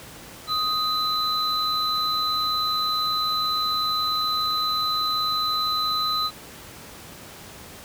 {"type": "tone pair together", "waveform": "triangle", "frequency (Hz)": [1250, 4020], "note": ["D#6", "B7"], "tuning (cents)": [8, 30], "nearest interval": "octave + minor sixth", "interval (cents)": 2022, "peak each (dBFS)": [-23, -23], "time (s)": [0.47, 6.31], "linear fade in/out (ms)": 50, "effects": ["pink hiss -42 dBFS RMS until 7.84 s", "high-pass 60 Hz 12 dB/octave"]}